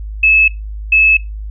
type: tone bursts at uneven times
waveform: sine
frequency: 2600 Hz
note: E7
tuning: 24 cents flat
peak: -6 dBFS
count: 2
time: 0.23-0.48 / 0.92-1.17 s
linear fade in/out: 5 ms
effects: noise-tail reverb RT60 0.2 s tail -19 dB re dry + added 52 Hz sine -22 dBFS peak until 1.5 s